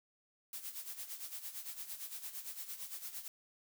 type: noise with tremolo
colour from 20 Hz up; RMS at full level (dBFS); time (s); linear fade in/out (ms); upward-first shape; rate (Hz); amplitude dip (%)
blue; -43; 0.53-3.28; 2; sine; 8.8; 70
effects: none